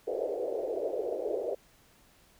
pink band-pass noise, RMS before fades -33 dBFS, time 0.07-1.55 s, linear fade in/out 10 ms, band 380 to 620 Hz, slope 48 dB/octave, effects pink hiss -62 dBFS RMS until 2.39 s

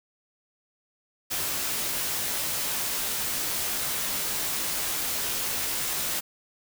white noise with comb filter, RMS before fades -29 dBFS, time 1.3-6.21 s, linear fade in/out 20 ms, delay 17 ms, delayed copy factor -0.5, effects none

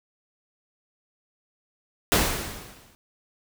pink noise with exponential decay, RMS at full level -18 dBFS, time 2.12-2.95 s, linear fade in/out 0 ms, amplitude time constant 180 ms, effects none

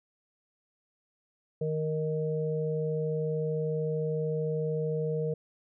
harmonic tone, 155.56 Hz, D#3, in tune, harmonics 1 / 3 / 4, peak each -31 / -30 / -41 dBFS, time 1.61-5.34 s, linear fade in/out 5 ms, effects none

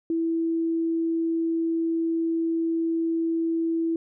sine tone, 329.4 Hz, E4, 1 cent flat, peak -22 dBFS, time 0.1-3.96 s, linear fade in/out 2 ms, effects none

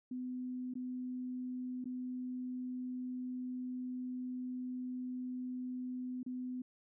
sine tone with dropouts, 252.1 Hz, B3, 36 cents sharp, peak -38 dBFS, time 0.11-6.62 s, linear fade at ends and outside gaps 5 ms, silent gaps 0.739-0.753 / 1.843-1.855 / 6.231-6.262 s, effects none

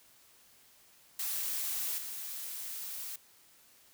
blue noise with level steps, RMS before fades -35 / -41 dBFS, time 1.19-3.16 s, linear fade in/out 5 ms, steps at 1.98 s, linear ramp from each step 2 ms, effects white hiss -62 dBFS RMS until 3.93 s

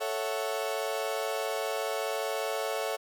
35% pulse chord, F# minor seventh, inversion first, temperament equal, 440 / 554.4 / 659.3 / 740 Hz, A4 / C#5 / E5 / F#5, 0 / 0 / 0 / 0 cents, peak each -33 / -33 / -34 / -37 dBFS, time 0-2.97 s, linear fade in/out 20 ms, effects none

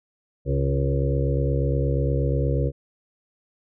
harmonic tone with a mistuned harmonic, 68.4 Hz, C#2, 23 cents flat, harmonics 1 / 2 / 4 / 5 / 6 / 7 / 8, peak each -24 / -23 / -32 / -33 / -34 / -29 / -32 dBFS, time 0.45-2.72 s, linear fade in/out 50 ms, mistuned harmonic 5, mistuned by +27 cents, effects none

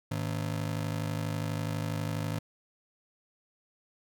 35% pulse ring-modulated tone, 130.81 Hz, C3, in tune, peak -26 dBFS, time 0.11-2.39 s, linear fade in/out 5 ms, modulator 26.1 Hz, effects none

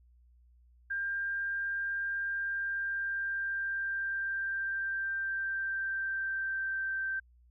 sine tone with pitch glide, 1596 to 1561.4 Hz, G6 to G6, +31 to -7 cents, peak -31 dBFS, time 0.9-7.2 s, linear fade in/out 10 ms, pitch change -38 cents, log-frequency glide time 2.23-7.06 s, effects added 60 Hz sine -59 dBFS peak until 7.5 s

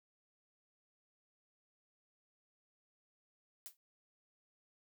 blue noise with exponential decay, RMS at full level -44 dBFS, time 3.66-3.77 s, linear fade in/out 0 ms, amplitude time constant 22 ms, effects noise-tail reverb RT60 0.1 s tail -25 dB re dry

